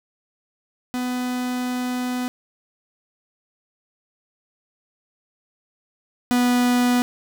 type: tone pair in turn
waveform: 45% pulse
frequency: 249.4 / 246 Hz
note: B3 / B3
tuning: +17 / -7 cents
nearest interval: unison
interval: 24 cents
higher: first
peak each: -23 / -16 dBFS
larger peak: second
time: 0.94-2.28 / 6.31-7.02 s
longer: first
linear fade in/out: 0 ms
effects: none